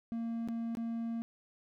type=tone with dropouts; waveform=triangle; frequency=230.2 Hz; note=A#3; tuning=22 cents flat; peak=-32 dBFS; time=0.12-1.22 s; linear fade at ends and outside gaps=0 ms; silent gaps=0.476-0.486 / 0.751-0.771 s; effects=none